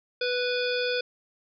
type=harmonic tone; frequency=493.9 Hz; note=B4; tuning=in tune; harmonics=1 / 3 / 5 / 7 / 9 / 10; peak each=-27 / -32 / -34 / -35 / -37 / -37 dBFS; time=0.21-1.01 s; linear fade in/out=5 ms; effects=none